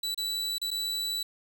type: tone with dropouts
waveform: 40% pulse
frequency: 3951 Hz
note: B7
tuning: in tune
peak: -28 dBFS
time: 0.03-1.23 s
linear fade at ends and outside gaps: 5 ms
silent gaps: 0.146-0.176 / 0.583-0.615 / 0.706-0.712 s
effects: none